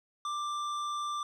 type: tone with hard clipping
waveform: sine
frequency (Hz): 1181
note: D6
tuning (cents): +9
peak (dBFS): -34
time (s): 0.25-1.23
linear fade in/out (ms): 2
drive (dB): 11
effects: none